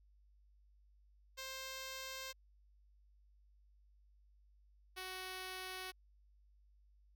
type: tone pair in turn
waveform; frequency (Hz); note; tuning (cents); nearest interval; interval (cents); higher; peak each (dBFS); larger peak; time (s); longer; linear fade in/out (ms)
5% pulse; 527 / 372.6; C5 / F#4; +12 / +12; tritone; 600; first; -33 / -33; neither; 1.37-2.33 / 4.96-5.92; neither; 20
effects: added 50 Hz sine -65 dBFS peak until 7.15 s